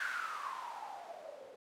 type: noise with low-pass filter sweep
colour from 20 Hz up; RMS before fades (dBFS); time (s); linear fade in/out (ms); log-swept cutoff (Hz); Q
violet; -43; 0-1.56; 5; 1600 to 490; 9.2
effects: none